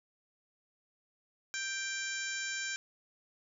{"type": "harmonic tone", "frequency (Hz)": 786, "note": "G5", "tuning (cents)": 4, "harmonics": [2, 3, 4, 5, 6, 7, 8, 9], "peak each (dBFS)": [-38, -42, -47, -47, -51, -45, -46, -43], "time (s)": [1.54, 2.76], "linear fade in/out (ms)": 0, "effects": []}